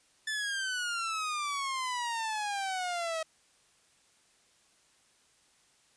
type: exponential sweep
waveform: sawtooth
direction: down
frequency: 1760 to 635 Hz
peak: -28 dBFS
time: 0.27-3.23 s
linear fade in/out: 5 ms
effects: white hiss -66 dBFS RMS until 5.96 s + resampled to 22050 Hz